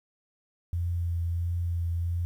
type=tone with vibrato; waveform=sine; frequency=85.7 Hz; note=F2; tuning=32 cents flat; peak=-26 dBFS; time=0.73-2.25 s; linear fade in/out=0 ms; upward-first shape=triangle; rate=1.5 Hz; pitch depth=21 cents each way; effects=10-bit